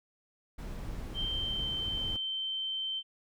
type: noise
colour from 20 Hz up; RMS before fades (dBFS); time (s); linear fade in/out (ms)
brown; -39; 0.58-2.17; 10
type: tone with pitch glide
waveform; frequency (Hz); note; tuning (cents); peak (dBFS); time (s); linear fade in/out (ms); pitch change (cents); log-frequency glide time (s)
sine; 3136 to 3105; G7 to G7; 0 to -17; -32; 1.14-3.03; 50; -17; 1.27-1.74
effects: none

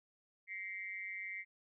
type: tone with amplitude modulation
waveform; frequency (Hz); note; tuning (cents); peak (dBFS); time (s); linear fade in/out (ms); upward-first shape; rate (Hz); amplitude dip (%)
sine; 2093; C7; 0; -37; 0.47-1.45; 50; sine; 193; 90
effects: none

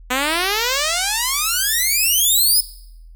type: exponential sweep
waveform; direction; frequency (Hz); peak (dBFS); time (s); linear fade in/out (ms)
5% pulse; up; 245.8 to 5230; -6; 0.1-2.61; 10
effects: noise-tail reverb RT60 0.7 s tail -17 dB re dry + added 41 Hz sine -38 dBFS peak until 3.15 s

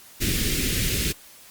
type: band-stop noise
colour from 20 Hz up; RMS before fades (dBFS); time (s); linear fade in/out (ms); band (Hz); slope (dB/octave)
pink; -24; 0.2-1.13; 20; 390 to 1900; 24
effects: white hiss -48 dBFS RMS until 1.5 s + Opus 48 kbps

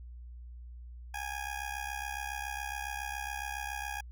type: tone with amplitude modulation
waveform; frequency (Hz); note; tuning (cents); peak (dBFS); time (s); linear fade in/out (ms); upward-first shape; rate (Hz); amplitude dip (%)
20% pulse; 824; G#5; -14; -28; 1.14-4.01; 5; sine; 67.2; 80
effects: added 60 Hz sine -44 dBFS peak until 4.11 s

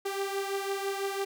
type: beating tone pair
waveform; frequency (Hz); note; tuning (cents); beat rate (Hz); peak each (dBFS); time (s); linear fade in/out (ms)
sawtooth; 392 / 398; G4 / G4; 0 / +26; 6; -28 / -32; 0.05-1.25; 10
effects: none

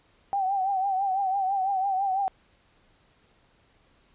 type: tone with vibrato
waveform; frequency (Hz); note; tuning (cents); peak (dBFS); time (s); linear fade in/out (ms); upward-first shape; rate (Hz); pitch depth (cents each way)
sine; 774; G5; -22; -23; 0.33-2.28; 0; triangle; 6; 82
effects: pink hiss -63 dBFS RMS until 4.14 s + resampled to 8000 Hz

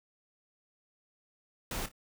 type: noise with echo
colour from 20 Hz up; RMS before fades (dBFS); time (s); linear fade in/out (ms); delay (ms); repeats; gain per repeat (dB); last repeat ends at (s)
pink; -36; 1.71-1.86; 2; 28; 2; -12; 1.916
effects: none

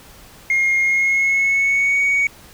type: tone with pitch glide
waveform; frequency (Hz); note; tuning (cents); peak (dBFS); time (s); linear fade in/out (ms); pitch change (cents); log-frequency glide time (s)
sine; 2137 to 2241; C7 to C#7; +36 to +18; -12; 0.5-2.27; 2; +82; 0.81-2.01
effects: tanh soft clip ceiling -12 dBFS + pink hiss -44 dBFS RMS until 2.53 s

